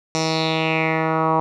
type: tone with low-pass filter sweep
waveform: 10% pulse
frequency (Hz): 160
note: D#3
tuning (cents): +49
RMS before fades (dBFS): -20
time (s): 0.15-1.4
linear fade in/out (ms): 0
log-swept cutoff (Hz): 6000 to 1000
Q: 4.1
effects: none